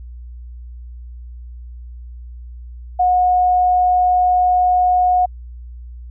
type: tone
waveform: sine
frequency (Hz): 726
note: F#5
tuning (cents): -33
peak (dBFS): -11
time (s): 2.99-5.26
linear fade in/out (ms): 10
effects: added 60 Hz sine -31 dBFS peak until 6.1 s